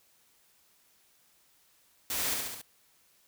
white noise with echo, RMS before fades -33 dBFS, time 2.1-2.34 s, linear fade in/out 2 ms, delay 69 ms, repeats 4, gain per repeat -3 dB, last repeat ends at 2.616 s, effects white hiss -66 dBFS RMS until 3.27 s

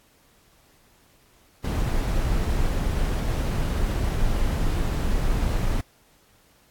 brown noise, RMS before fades -23 dBFS, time 1.64-5.81 s, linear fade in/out 5 ms, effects pink hiss -59 dBFS RMS until 6.7 s + AAC 64 kbps

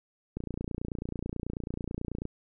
click train, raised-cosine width 3 ms, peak -21 dBFS, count 56, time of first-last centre 0.37-2.254 s, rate 29.2 Hz, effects none

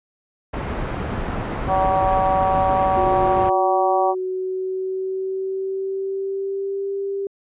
pink low-pass noise, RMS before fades -26 dBFS, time 0.53-3.5 s, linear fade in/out 10 ms, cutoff 1500 Hz, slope 12 dB/octave
harmonic tone, 189.7 Hz, F#3, 43 cents sharp, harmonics 3 / 4 / 5 / 6, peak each -22 / -18 / -25 / -26 dBFS, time 1.67-4.15 s, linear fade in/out 50 ms
sine tone with pitch glide, 364.4 to 395.1 Hz, F#4 to G4, -26 to +14 cents, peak -22 dBFS, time 2.97-7.27 s, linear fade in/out 2 ms, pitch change +140 cents, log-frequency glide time 3.37-6.9 s
effects resampled to 8000 Hz

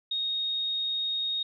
sine tone, 3729 Hz, A#7, in tune, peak -27 dBFS, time 0.11-1.43 s, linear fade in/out 5 ms, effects none

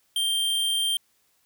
square tone, 3169 Hz, G7, 18 cents sharp, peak -23 dBFS, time 0.16-0.97 s, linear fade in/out 2 ms, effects white hiss -67 dBFS RMS until 1.45 s

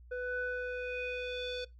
square tone with low-pass filter sweep, 497.4 Hz, B4, 12 cents sharp, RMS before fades -37 dBFS, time 0.11-1.65 s, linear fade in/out 10 ms, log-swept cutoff 1200 to 4100 Hz, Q 4.5, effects noise-tail reverb RT60 0.2 s tail -21 dB re dry + added 60 Hz sine -52 dBFS peak until 1.79 s

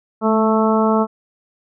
harmonic tone with a mistuned harmonic, 220 Hz, A3, in tune, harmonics 1 / 2 / 3 / 4 / 5 / 6, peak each -16 / -19 / -21 / -22 / -23 / -24 dBFS, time 0.21-1.07 s, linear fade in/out 50 ms, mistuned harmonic 1, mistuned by -20 cents, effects none

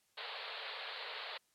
white band-pass noise, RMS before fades -45 dBFS, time 0.17-1.38 s, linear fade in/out 10 ms, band 420 to 4400 Hz, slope 96 dB/octave, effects white hiss -75 dBFS RMS until 1.54 s + low-pass 12000 Hz 12 dB/octave

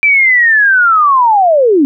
sine linear sweep, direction down, 2349 to 262.2 Hz, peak -5 dBFS, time 0.03-1.85 s, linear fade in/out 0 ms, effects none

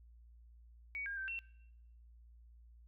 sine tone with pitch steps, 2250 / 1615 / 1557 / 2714 Hz, C#7 / G#6 / G6 / E7, +25 / -49 / -12 / +50 cents, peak -39 dBFS, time 0.95-1.39 s, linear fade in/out 0 ms, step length 110 ms, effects noise-tail reverb RT60 0.8 s tail -21 dB re dry + added 58 Hz sine -57 dBFS peak until 2.87 s

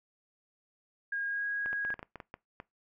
sine tone with pitch glide, 1628 to 1646.9 Hz, G#6 to G#6, -35 to -15 cents, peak -31 dBFS, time 1.12-1.94 s, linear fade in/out 5 ms, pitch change +20 cents, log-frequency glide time 1.28-1.45 s
clicks, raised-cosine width 0.5 ms, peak -27 dBFS, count 11, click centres 1.66 / 1.73 / 1.85 / 1.904 / 1.941 / 1.993 / 2.029 / 2.157 / 2.202 / 2.341 / 2.601 s
effects noise-tail reverb RT60 0.2 s tail -22 dB re dry

